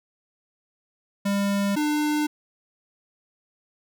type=tone pair in turn; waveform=square; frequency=200 / 299.7 Hz; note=G3 / D4; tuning=+35 / +35 cents; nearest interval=perfect fifth; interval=700 cents; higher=second; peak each=-22 dBFS; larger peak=neither; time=1.25-1.76 / 1.76-2.27 s; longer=neither; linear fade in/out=10 ms; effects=none